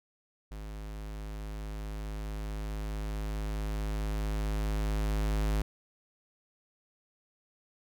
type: tone with level ramp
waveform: square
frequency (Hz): 52.3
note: G#1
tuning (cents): +13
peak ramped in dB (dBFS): -40 to -27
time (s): 0.51-5.62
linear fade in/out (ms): 5
effects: none